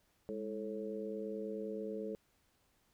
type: harmonic tone with a mistuned harmonic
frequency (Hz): 109.3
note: A2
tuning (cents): -11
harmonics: 2 / 3 / 4 / 5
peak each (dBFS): -44 / -47 / -41 / -46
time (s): 0.29-2.15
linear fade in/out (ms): 0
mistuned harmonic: 2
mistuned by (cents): -99
effects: pink hiss -74 dBFS RMS until 2.93 s